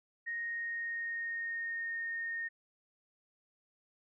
sine tone with pitch glide, 1864.7 to 1842.2 Hz, A#6 to A#6, 0 to -21 cents, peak -35 dBFS, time 0.26-2.49 s, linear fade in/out 20 ms, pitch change -21 cents, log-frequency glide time 0.41-1.95 s, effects none

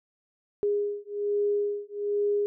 sine beating tone pair, 409.9 / 411.1 Hz, G#4 / G#4, -23 / -18 cents, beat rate 1.2 Hz, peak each -28 dBFS, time 0.63-2.46 s, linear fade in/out 0 ms, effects none

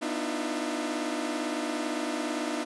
sawtooth tone cluster, 246.1 / 300 / 317.8 / 347.4 / 665 Hz, B3 / D4 / D#4 / F4 / E5, -6 / +37 / +37 / -9 / +15 cents, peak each -32 / -29 / -33 / -34 / -35 dBFS, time 0.01-2.65 s, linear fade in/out 20 ms, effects resampled to 24000 Hz

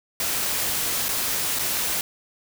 white noise with dropouts, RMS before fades -25 dBFS, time 0.2-2.01 s, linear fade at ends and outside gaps 1 ms, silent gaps 1.084-1.089 / 1.588-1.593 s, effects none

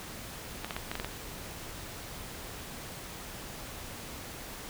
clicks, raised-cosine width 0.3 ms, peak -18 dBFS, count 7, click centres 0.646 / 0.708 / 0.765 / 0.915 / 0.954 / 0.999 / 1.046 s, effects pink hiss -43 dBFS RMS until 4.69 s

